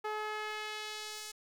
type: tone with band-pass filter sweep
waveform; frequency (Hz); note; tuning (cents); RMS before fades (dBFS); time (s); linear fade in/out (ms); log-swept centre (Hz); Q
sawtooth; 426.8; G#4; +47; -40; 0.04-1.32; 10; 1000 to 7300; 0.93
effects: 10-bit